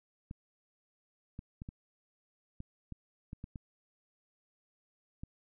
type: clicks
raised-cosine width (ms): 5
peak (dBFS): -30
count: 10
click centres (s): 0.311 / 1.391 / 1.619 / 1.689 / 2.604 / 2.923 / 3.331 / 3.441 / 3.558 / 5.235
effects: none